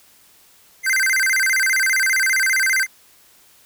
square tone with vibrato, 1800 Hz, A6, 39 cents sharp, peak -16 dBFS, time 0.83-2.87 s, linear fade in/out 50 ms, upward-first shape square, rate 15 Hz, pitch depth 250 cents each way, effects white hiss -52 dBFS RMS until 3.65 s

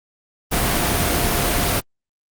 sine tone in noise, 698.5 Hz, F5, in tune, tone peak -29 dBFS, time 0.51-1.81 s, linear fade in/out 20 ms, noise pink, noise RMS -19 dBFS, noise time 0.51-1.81 s, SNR -13 dB, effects Opus 32 kbps

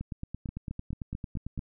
two click trains, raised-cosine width 5 ms, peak -23 / -23 dBFS, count 6 / 15, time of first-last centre 0.49-1.591 / 0.01-1.578 s, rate 4.54 / 8.93 Hz, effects none

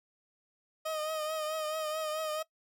30% pulse tone with vibrato, 622.3 Hz, D#5, in tune, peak -30 dBFS, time 0.85-2.43 s, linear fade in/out 10 ms, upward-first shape triangle, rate 4.6 Hz, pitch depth 47 cents each way, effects noise-tail reverb RT60 0.1 s tail -20 dB re dry

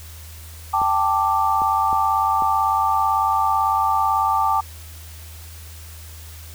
sine chord, G suspended second, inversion none, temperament just, 784 / 882 / 1176 Hz, G5 / A5 / D6, 0 / +4 / +2 cents, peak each -22 / -20 / -20 dBFS, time 0.73-4.61 s, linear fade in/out 10 ms
clicks, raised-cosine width 2 ms, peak -20 dBFS, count 4, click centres 0.817 / 1.619 / 1.929 / 2.422 s
effects added 80 Hz sine -37 dBFS peak until 6.54 s + white hiss -43 dBFS RMS until 6.54 s

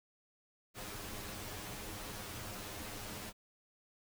pink noise with comb filter, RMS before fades -45 dBFS, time 0.74-3.33 s, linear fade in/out 50 ms, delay 9.7 ms, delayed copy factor +0.7, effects none

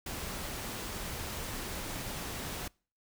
pink noise, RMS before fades -39 dBFS, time 0.06-2.68 s, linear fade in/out 5 ms, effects noise-tail reverb RT60 0.4 s tail -26 dB re dry

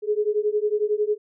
sine beating tone pair, 415.3 / 426.3 Hz, G#4 / G#4, 0 / +45 cents, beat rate 11 Hz, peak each -23 dBFS, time 0.02-1.18 s, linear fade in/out 50 ms, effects none

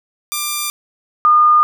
5% pulse / sine tone pair in turn, 1189 / 1217.5 Hz, D6 / D#6, +21 / -38 cents, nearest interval unison, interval 41 cents, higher second, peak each -7 dBFS, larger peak neither, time 0.32-0.7 / 1.25-1.63 s, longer neither, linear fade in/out 0 ms, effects none

